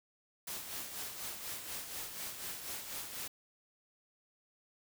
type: noise with tremolo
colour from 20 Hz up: white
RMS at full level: -41 dBFS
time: 0.47-3.28 s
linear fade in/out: 5 ms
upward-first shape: sine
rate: 4.1 Hz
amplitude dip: 50%
effects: none